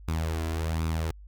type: tone with flanger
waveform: sawtooth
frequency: 80.6 Hz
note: E2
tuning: 38 cents flat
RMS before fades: -29 dBFS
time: 0.08-1.11 s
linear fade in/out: 0 ms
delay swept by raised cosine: 0.8 to 3 ms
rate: 1.3 Hz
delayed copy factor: +0.55
effects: added 50 Hz sine -44 dBFS peak until 1.27 s

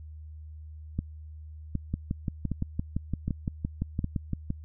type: two click trains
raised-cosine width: 5 ms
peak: -16 / -16 dBFS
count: 5 / 16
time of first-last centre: 0.99-4.043 / 1.94-4.504 s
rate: 1.31 / 5.85 Hz
effects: added 77 Hz sine -41 dBFS peak until 4.64 s

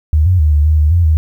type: tone with pitch steps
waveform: sine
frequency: 76.7 / 91.4 / 76.2 / 74 / 77.7 / 75.6 / 86.2 / 78.5 Hz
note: D#2 / F#2 / D#2 / D2 / D#2 / D#2 / F2 / D#2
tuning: -24 / -21 / -36 / +14 / -2 / -49 / -22 / +16 cents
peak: -7 dBFS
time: 0.13-1.17 s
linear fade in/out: 0 ms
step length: 130 ms
effects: 8-bit

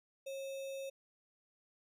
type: tone with sample-and-hold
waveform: sine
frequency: 543 Hz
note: C#5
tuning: 36 cents flat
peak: -40 dBFS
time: 0.26-0.9 s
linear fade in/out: 10 ms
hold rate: 3150 Hz
effects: resampled to 32000 Hz

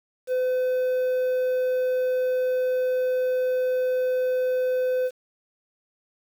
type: tone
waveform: triangle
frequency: 508 Hz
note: B4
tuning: 49 cents sharp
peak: -19 dBFS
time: 0.27-5.11 s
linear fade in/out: 50 ms
effects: 8-bit

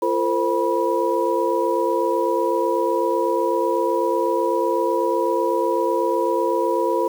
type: tone cluster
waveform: sine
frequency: 343.8 / 454 / 522 / 973 Hz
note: F4 / A#4 / C5 / B5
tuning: -27 / -46 / -4 / -26 cents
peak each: -23 dBFS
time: 0.02-7.08 s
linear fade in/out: 5 ms
effects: 7-bit

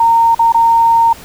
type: tone with dropouts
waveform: sine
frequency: 920 Hz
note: A#5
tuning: 23 cents flat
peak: -6 dBFS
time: 0-1.13 s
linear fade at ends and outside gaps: 5 ms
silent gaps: 0.348-0.392 / 0.523-0.544 s
effects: pink hiss -35 dBFS RMS until 1.24 s

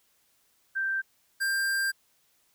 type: tone pair in turn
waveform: sine / square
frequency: 1568 / 1588.1 Hz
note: G6 / G6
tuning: 0 / +22 cents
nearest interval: unison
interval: 22 cents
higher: second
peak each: -26 dBFS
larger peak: neither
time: 0.75-1.02 / 1.4-1.92 s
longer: second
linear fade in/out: 20 ms
effects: white hiss -68 dBFS RMS until 2.54 s

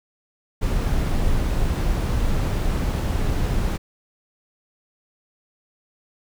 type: noise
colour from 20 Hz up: brown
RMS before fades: -21 dBFS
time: 0.61-3.78 s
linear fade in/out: 20 ms
effects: none

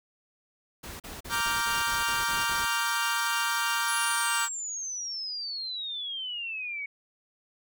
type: noise bursts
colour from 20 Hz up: pink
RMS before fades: -41 dBFS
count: 9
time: 0.83-2.656 s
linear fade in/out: 10 ms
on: 170 ms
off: 37 ms
type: chord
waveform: sawtooth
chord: G minor seventh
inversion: first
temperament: equal with one note detuned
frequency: 932.3 / 1168.6 / 1396.9 / 1568 Hz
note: Bb5 / D6 / F6 / G6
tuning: 0 / -9 / 0 / 0 cents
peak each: -28 dBFS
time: 1.29-4.49 s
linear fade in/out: 50 ms
type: exponential sweep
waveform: sine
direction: down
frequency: 10400 to 2217 Hz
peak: -32 dBFS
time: 3.88-6.86 s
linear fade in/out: 5 ms
effects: none

